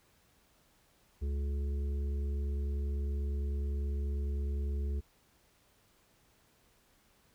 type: harmonic tone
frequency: 70.6 Hz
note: C#2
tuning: 32 cents sharp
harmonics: 1 / 3 / 5 / 6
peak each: -31 / -47 / -50 / -50 dBFS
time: 1.21-5.01 s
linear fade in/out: 20 ms
effects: pink hiss -68 dBFS RMS until 7.34 s